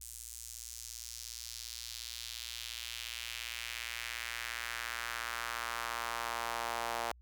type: tone with high-pass filter sweep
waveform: sawtooth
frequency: 117.2 Hz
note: A#2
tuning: 10 cents sharp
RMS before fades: -41 dBFS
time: 0.01-7.12 s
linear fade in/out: 5 ms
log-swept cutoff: 8200 to 750 Hz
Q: 1.7
effects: added 60 Hz sine -56 dBFS peak until 7.21 s